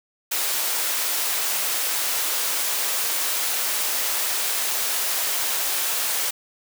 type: high-pass noise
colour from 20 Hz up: white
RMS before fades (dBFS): -24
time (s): 0.31-6.31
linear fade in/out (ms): 10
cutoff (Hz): 470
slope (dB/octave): 12
effects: none